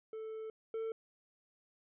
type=tone pair in turn; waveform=triangle; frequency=440 / 447.4 Hz; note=A4 / A4; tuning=0 / +29 cents; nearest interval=unison; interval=29 cents; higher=second; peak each=-39 / -34 dBFS; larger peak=second; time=0.13-0.5 / 0.74-0.92 s; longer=first; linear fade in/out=2 ms; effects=resampled to 8000 Hz